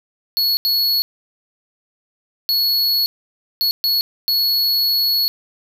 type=tone bursts at uneven times; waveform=square; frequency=4368 Hz; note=C#8; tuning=26 cents flat; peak=-15 dBFS; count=6; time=0.37-0.57 / 0.65-1.02 / 2.49-3.06 / 3.61-3.71 / 3.84-4.01 / 4.28-5.28 s; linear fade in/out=0 ms; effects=7-bit